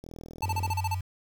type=click train; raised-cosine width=2 ms; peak=-30 dBFS; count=28; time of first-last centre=0.04-0.702 s; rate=40.8 Hz
type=tone bursts; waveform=square; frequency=881 Hz; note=A5; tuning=2 cents sharp; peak=-28 dBFS; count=8; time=0.42-0.947 s; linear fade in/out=5 ms; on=37 ms; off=33 ms
type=tone; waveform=sine; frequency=92.5 Hz; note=F#2; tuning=in tune; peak=-29 dBFS; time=0.43-1.01 s; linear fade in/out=5 ms
effects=8-bit